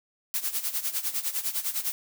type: noise with tremolo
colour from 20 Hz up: blue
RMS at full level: -27 dBFS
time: 0.34-1.92 s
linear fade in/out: 0 ms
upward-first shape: sine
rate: 9.9 Hz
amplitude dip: 80%
effects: none